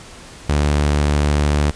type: tone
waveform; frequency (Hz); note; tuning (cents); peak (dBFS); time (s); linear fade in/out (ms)
sawtooth; 73.42; D2; 0; -10; 0.49-1.71; 5
effects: pink hiss -39 dBFS RMS until 1.75 s + resampled to 22050 Hz